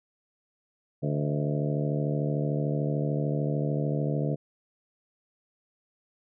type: harmonic tone with a mistuned harmonic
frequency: 73.42 Hz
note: D2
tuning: in tune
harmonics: 2 / 3 / 4 / 5 / 6 / 7 / 8 / 9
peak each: -27 / -35 / -34 / -40 / -36 / -36 / -40 / -40 dBFS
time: 1.02-4.36 s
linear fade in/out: 20 ms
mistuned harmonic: 8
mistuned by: +77 cents
effects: none